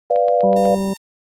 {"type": "chord", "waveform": "sine", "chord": "B diminished", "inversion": "none", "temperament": "equal", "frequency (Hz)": [493.9, 587.3, 698.5], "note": ["B4", "D5", "F5"], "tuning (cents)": [0, 0, 0], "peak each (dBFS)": -17, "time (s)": [0.1, 0.75], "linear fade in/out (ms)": 5}
{"type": "click train", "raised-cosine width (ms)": 0.3, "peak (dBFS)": -19, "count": 5, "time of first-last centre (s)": [0.16, 0.654], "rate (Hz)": 8.09}
{"type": "harmonic tone", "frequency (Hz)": 194.5, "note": "G3", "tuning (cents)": -13, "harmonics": [1, 2, 3, 4, 5], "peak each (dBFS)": [-19, -25, -28, -40, -32], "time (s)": [0.43, 0.94], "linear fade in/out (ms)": 10}
{"type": "tone", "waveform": "5% pulse", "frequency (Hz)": 913, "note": "A#5", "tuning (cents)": -36, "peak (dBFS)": -23, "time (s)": [0.56, 0.97], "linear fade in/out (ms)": 5}
{"effects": ["Opus 24 kbps"]}